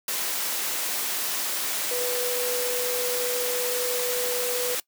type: tone in noise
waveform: sine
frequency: 493.9 Hz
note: B4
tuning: in tune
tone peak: -27 dBFS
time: 1.91-4.75 s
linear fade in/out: 2 ms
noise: white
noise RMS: -28 dBFS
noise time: 0.08-4.8 s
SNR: -2 dB
effects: noise-tail reverb RT60 0.1 s tail -21 dB re dry + high-pass 300 Hz 12 dB/octave